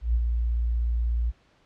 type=tone with ADSR envelope; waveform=sine; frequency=58.27 Hz; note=A#1; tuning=in tune; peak=-18 dBFS; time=0.01-1.32 s; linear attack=130 ms; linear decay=53 ms; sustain=-4 dB; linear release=30 ms; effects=pink hiss -62 dBFS RMS until 1.65 s + low-pass 4000 Hz 12 dB/octave